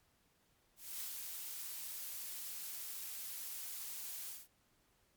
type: noise with ADSR envelope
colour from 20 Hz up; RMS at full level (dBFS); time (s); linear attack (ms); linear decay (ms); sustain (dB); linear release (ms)
blue; -42; 0.76-4.48; 250; 100; -3; 200
effects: pink hiss -74 dBFS RMS until 5.16 s + MP3 96 kbps